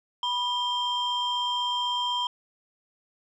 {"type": "tone pair together", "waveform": "sine", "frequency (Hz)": [982, 3174], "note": ["B5", "G7"], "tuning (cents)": [-10, 21], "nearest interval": "octave + minor sixth", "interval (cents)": 2031, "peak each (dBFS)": -26, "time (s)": [0.23, 2.27], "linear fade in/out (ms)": 2, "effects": ["tanh soft clip ceiling -21 dBFS"]}